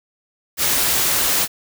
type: noise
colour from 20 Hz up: white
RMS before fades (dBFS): -18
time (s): 0.57-1.48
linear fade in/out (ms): 50
effects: none